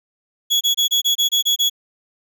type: tone bursts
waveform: 35% pulse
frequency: 3363 Hz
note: G#7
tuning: 21 cents sharp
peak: -12 dBFS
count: 9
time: 0.5-1.698 s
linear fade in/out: 20 ms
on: 110 ms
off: 26 ms
effects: none